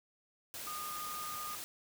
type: tone in noise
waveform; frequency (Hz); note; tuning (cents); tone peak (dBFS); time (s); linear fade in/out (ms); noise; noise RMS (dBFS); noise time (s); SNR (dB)
sine; 1224; D#6; -29; -41; 0.67-1.55; 0; white; -44; 0.54-1.64; 0
effects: none

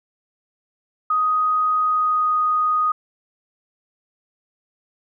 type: tone with pitch glide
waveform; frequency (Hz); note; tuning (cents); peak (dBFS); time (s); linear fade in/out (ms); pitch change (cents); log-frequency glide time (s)
sine; 1250 to 1242.8; D#6 to D#6; +8 to -2; -16; 1.1-2.92; 5; -10; 1.81-2.35
effects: none

